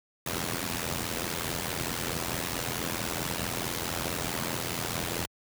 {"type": "noise with amplitude modulation", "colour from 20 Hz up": "pink", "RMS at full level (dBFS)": -28, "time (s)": [0.26, 5.26], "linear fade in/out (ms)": 5, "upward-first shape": "sine", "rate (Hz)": 84.6, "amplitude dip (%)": 85, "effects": ["high-pass 80 Hz 12 dB/octave"]}